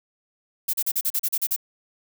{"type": "noise bursts", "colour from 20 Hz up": "violet", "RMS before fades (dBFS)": -23, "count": 10, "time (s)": [0.68, 1.563], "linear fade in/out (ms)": 10, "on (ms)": 55, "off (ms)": 37, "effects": []}